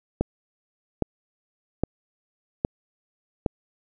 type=click train; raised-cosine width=2 ms; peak=-8 dBFS; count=5; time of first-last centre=0.21-3.462 s; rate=1.23 Hz; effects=none